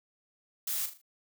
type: noise with echo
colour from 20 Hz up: blue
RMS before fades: -33 dBFS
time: 0.67-0.86 s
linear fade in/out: 5 ms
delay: 39 ms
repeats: 4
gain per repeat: -8 dB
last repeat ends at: 1.016 s
effects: none